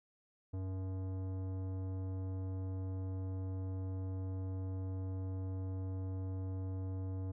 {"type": "tone with tanh clipping", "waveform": "sine", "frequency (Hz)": 94.3, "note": "F#2", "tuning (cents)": 33, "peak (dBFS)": -39, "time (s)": [0.53, 7.32], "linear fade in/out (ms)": 10, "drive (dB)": 15, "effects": []}